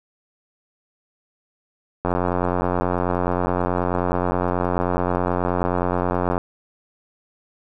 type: click train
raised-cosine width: 1 ms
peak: -7 dBFS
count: 388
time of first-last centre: 2.05-6.379 s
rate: 89.4 Hz
effects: none